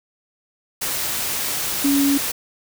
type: tone in noise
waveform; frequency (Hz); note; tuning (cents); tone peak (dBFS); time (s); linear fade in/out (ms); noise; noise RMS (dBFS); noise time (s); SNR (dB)
sine; 280; C#4; +18; -15; 1.84-2.18; 10; white; -24; 0.81-2.32; +6
effects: none